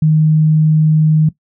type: tone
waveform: sine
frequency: 155.56 Hz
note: D#3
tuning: in tune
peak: -7 dBFS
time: 0.02-1.29 s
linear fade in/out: 5 ms
effects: noise-tail reverb RT60 0.1 s tail -17 dB re dry